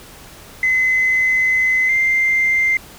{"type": "tone pair in turn", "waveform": "sine", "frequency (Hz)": [2039, 2091], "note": ["C7", "C7"], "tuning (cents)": [-45, -2], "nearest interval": "unison", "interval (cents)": 43, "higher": "second", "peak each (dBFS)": [-12, -12], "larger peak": "neither", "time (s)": [[0.63, 1.89], [1.89, 2.77]], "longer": "first", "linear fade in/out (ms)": 2, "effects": ["tanh soft clip ceiling -8 dBFS", "pink hiss -40 dBFS RMS until 2.98 s"]}